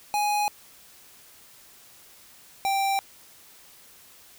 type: tone pair in turn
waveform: square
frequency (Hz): 831 / 784.4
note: G#5 / G5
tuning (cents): +1 / +1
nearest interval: minor second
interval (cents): 100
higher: first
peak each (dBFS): -23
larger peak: neither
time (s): 0.14-0.48 / 2.65-2.99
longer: neither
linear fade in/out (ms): 0
effects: white hiss -52 dBFS RMS until 4.38 s